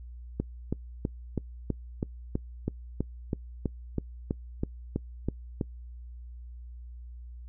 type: click train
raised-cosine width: 3 ms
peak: -15 dBFS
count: 17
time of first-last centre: 0.4-5.612 s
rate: 3.07 Hz
effects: noise-tail reverb RT60 0.1 s tail -24 dB re dry + added 60 Hz sine -41 dBFS peak until 7.48 s